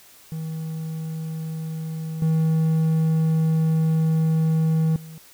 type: tone with level steps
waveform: triangle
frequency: 159.9 Hz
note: D#3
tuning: 48 cents sharp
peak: -25 / -15 / -35 dBFS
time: 0.32-5.18 s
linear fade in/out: 0 ms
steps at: 2.22 / 4.96 s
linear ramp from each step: 2 ms
effects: white hiss -50 dBFS RMS until 5.33 s